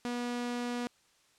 sawtooth tone, 242.4 Hz, B3, 32 cents flat, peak -29 dBFS, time 0.05-0.87 s, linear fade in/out 0 ms, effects white hiss -67 dBFS RMS until 1.38 s + low-pass 8000 Hz 12 dB/octave

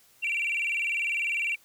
sine tone with vibrato, 2527 Hz, D#7, 26 cents sharp, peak -24 dBFS, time 0.22-1.56 s, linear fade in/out 20 ms, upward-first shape square, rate 20 Hz, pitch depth 140 cents each way, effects tanh soft clip ceiling -23 dBFS + white hiss -60 dBFS RMS until 1.64 s

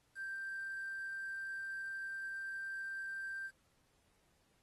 sine tone with quantisation, 1574 Hz, G6, 7 cents sharp, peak -40 dBFS, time 0.15-3.51 s, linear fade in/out 50 ms, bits 10, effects pink hiss -75 dBFS RMS until 4.62 s + AAC 32 kbps

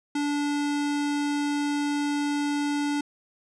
square tone, 290.1 Hz, D4, 21 cents flat, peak -25 dBFS, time 0.15-3.01 s, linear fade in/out 5 ms, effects resampled to 22050 Hz

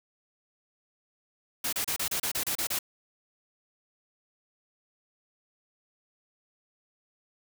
white noise bursts, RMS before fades -30 dBFS, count 10, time 1.64-2.789 s, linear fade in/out 5 ms, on 87 ms, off 31 ms, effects none

